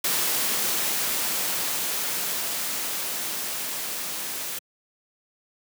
white noise with level ramp, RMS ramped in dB -24 to -32 dBFS, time 0.04-4.59 s, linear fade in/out 5 ms, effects high-pass 150 Hz 12 dB/octave

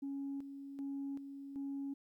sine tone with tremolo, 277.2 Hz, C#4, in tune, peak -37 dBFS, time 0.02-1.94 s, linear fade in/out 10 ms, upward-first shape square, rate 1.3 Hz, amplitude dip 60%, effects tanh soft clip ceiling -35 dBFS + 13-bit

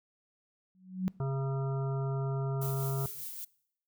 sine tone with exponential growth, 185.9 Hz, F#3, 8 cents sharp, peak -24 dBFS, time 0.75-1.08 s, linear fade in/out 0 ms, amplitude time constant 71 ms
harmonic tone, 135.5 Hz, C#3, 39 cents flat, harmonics 1 / 3 / 5 / 7 / 9 / 10, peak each -30 / -40 / -44 / -47 / -49 / -50 dBFS, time 1.2-3.06 s, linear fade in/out 2 ms
violet noise with tremolo, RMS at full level -40 dBFS, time 2.61-3.45 s, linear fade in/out 10 ms, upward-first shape sine, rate 5.1 Hz, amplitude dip 35%
effects noise-tail reverb RT60 0.7 s tail -23 dB re dry

